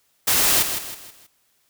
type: noise with echo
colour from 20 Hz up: white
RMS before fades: -18 dBFS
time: 0.27-0.63 s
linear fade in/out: 10 ms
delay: 160 ms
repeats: 4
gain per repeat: -8 dB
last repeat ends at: 1.27 s
effects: white hiss -65 dBFS RMS until 1.69 s